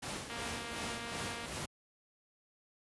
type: noise with tremolo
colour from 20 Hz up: pink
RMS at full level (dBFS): -39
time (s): 0.02-1.66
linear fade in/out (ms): 10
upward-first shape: sine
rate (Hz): 2.7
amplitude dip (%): 55
type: click train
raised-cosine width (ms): 0.3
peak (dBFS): -28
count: 272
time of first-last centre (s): 0.3-1.458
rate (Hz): 234
effects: high-pass 80 Hz 12 dB/octave + resampled to 24000 Hz